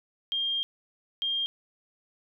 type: tone pair in turn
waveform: sine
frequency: 3209 / 3209 Hz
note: G7 / G7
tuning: +40 / +40 cents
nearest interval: unison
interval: 0 cents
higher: neither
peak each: -26 dBFS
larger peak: neither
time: 0.32-0.63 / 1.22-1.46 s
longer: first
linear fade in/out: 0 ms
effects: none